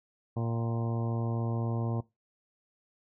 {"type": "harmonic tone with a mistuned harmonic", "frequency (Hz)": 115.9, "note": "A#2", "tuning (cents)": -10, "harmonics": [1, 2, 3, 4, 5, 6, 7, 8, 9], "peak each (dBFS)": [-30, -36, -40, -42, -44, -46, -47, -48, -49], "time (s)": [0.36, 2.01], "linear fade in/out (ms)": 10, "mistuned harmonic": 7, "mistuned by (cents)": -48, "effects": ["noise-tail reverb RT60 0.2 s tail -19 dB re dry"]}